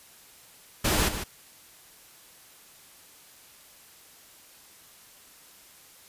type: noise with echo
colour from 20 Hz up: pink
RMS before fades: -24 dBFS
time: 0.84-1.09 s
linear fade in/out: 10 ms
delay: 150 ms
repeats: 1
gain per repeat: -9 dB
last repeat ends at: 1.24 s
effects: white hiss -53 dBFS RMS until 6.08 s + resampled to 32000 Hz